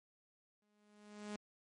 sawtooth tone with exponential growth, 208.5 Hz, G#3, 7 cents sharp, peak -37 dBFS, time 0.62-1.36 s, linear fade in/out 2 ms, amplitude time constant 160 ms, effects low-pass 12000 Hz 12 dB/octave + MP3 48 kbps

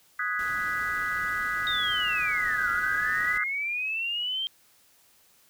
sine chord, G# minor seventh, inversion second, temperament equal with one note detuned, 1251 / 1480 / 1661.2 / 1975.5 Hz, D#6 / F#6 / G#6 / B6, +9 / 0 / 0 / 0 cents, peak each -32 dBFS, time 0.19-3.44 s, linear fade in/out 5 ms
pink noise, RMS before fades -45 dBFS, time 0.39-3.38 s, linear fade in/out 2 ms
sine linear two-way sweep, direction down then up, 3729 to 1364 to 3177 Hz, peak -27 dBFS, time 1.67-4.47 s, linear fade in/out 0 ms, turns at 2.7 s
effects white hiss -61 dBFS RMS until 5.49 s

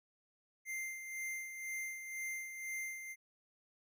square tone with tremolo, 2093 Hz, C7, in tune, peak -39 dBFS, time 0.65-3.16 s, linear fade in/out 50 ms, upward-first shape sine, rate 2 Hz, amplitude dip 55%, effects none

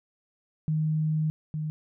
sine tone pair in turn, 155.56 / 154.13 Hz, D#3 / D#3, 0 / -16 cents, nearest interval unison, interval 16 cents, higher first, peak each -23 / -28 dBFS, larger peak first, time 0.68-1.3 / 1.54-1.7 s, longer first, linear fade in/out 0 ms, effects none

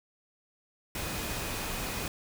sine tone in noise, 2492 Hz, D#7, 2 cents sharp, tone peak -46 dBFS, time 0.95-2.08 s, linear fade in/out 2 ms, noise pink, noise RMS -35 dBFS, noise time 0.95-2.08 s, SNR -14 dB, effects none

